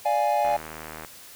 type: chord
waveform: triangle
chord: D diminished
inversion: none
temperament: equal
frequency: 587.3 / 698.5 / 830.6 Hz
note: D5 / F5 / Ab5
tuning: 0 / 0 / 0 cents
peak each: -24 / -24 / -21 dBFS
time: 0.05-0.57 s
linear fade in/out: 10 ms
type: click train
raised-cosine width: 0.5 ms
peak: -22 dBFS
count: 48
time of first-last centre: 0.45-1.048 s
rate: 78.6 Hz
effects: white hiss -46 dBFS RMS until 1.35 s